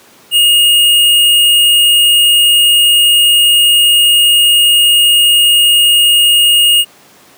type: tone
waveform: square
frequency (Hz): 2855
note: F7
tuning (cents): +37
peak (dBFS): -6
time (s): 0.31-6.85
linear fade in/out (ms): 50
effects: pink hiss -42 dBFS RMS until 7.37 s + high-pass 200 Hz 12 dB/octave